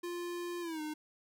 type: tone with pitch glide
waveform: square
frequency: 349.2 to 305.8 Hz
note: F4 to D#4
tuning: 0 to -30 cents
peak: -38 dBFS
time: 0.03-0.94 s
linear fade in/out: 10 ms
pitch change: -230 cents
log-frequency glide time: 0.61-0.81 s
effects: none